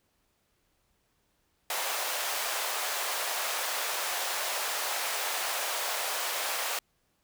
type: high-pass noise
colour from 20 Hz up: pink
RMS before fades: -32 dBFS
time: 1.7-6.79 s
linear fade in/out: 2 ms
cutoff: 580 Hz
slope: 24 dB/octave
effects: pink hiss -73 dBFS RMS until 7.23 s